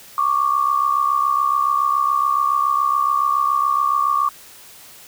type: tone pair together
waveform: sine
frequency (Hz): 1112 / 1179.1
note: C#6 / D6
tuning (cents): +5 / +7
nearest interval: minor second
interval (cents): 102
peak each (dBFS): -18 / -18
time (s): 0.18-4.29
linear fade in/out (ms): 2
effects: white hiss -43 dBFS RMS until 5.07 s